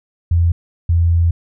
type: tone pair in turn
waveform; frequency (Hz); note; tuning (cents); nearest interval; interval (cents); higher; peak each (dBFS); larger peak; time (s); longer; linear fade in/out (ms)
sine; 85 / 84.61; F2 / E2; -46 / +46; unison; 8; first; -10; neither; 0.31-0.52 / 0.89-1.31; second; 5
effects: none